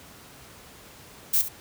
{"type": "noise with echo", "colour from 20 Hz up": "violet", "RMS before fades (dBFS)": -21, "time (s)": [1.33, 1.42], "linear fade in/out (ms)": 10, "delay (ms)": 68, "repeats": 1, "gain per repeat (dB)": -12, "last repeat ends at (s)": 1.488, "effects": ["pink hiss -48 dBFS RMS until 1.6 s", "high-pass 60 Hz 12 dB/octave"]}